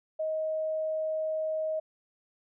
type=tone; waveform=sine; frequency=629 Hz; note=D#5; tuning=19 cents sharp; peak=-28 dBFS; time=0.19-1.8 s; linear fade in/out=10 ms; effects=none